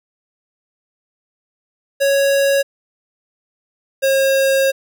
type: tone pair in turn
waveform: square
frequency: 554.4 / 539.9 Hz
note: C#5 / C#5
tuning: 0 / -46 cents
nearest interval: unison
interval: 46 cents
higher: first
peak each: -13 dBFS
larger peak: neither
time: 2-2.63 / 4.02-4.72 s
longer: second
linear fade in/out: 20 ms
effects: none